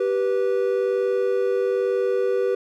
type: tone pair together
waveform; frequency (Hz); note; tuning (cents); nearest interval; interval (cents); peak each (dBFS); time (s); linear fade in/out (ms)
triangle; 389.1 / 490.2; G4 / B4; -13 / -13; major third; 400; -20; 0-2.55; 5
effects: none